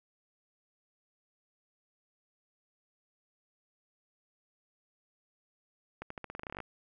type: accelerating click train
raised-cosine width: 0.5 ms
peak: -25 dBFS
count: 15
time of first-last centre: 6.02-6.603 s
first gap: 84 ms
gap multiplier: 0.88
effects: none